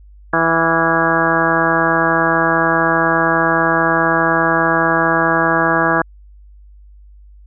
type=harmonic tone with a mistuned harmonic; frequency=164.81 Hz; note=E3; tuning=in tune; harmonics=1 / 2 / 3 / 4 / 5 / 6 / 7 / 8 / 9 / 10; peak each=-24 / -20 / -23 / -20 / -22 / -22 / -20 / -24 / -22 / -18 dBFS; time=0.33-6.02 s; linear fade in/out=5 ms; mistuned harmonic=9; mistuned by=-53 cents; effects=added 50 Hz sine -39 dBFS peak until 7.46 s

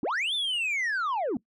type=linear two-way sweep; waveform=sine; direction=up then down; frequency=207.7 to 3602 to 207.7 Hz; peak=-23 dBFS; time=0.03-1.37 s; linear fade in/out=2 ms; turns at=0.34 s; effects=noise-tail reverb RT60 0.1 s tail -21 dB re dry + tanh soft clip ceiling -25 dBFS

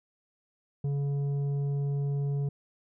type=tone with tanh clipping; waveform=sine; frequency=141.4 Hz; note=C#3; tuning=35 cents sharp; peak=-28 dBFS; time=0.84-2.49 s; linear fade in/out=5 ms; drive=7 dB; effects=none

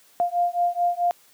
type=beating tone pair; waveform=sine; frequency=698.5 / 703.1 Hz; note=F5 / F5; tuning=0 / +11 cents; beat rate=4.6 Hz; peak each=-23 dBFS; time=0.2-1.11 s; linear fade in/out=0 ms; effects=white hiss -56 dBFS RMS until 1.33 s + high-pass 150 Hz 12 dB/octave

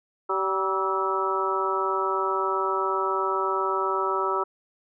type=harmonic tone with a mistuned harmonic; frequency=192.3 Hz; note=G3; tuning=33 cents flat; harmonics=2 / 3 / 4 / 5 / 6 / 7; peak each=-28 / -34 / -35 / -29 / -32 / -27 dBFS; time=0.29-4.44 s; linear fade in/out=10 ms; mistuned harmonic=7; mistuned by=-49 cents; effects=none

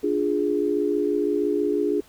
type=chord; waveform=sine; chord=D diminished; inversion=none; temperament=equal; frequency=293.7 / 349.2 / 415.3 Hz; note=D4 / F4 / Ab4; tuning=0 / 0 / 0 cents; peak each=-25 / -26 / -23 dBFS; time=0.03-2.01 s; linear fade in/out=10 ms; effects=pink hiss -53 dBFS RMS until 2.08 s

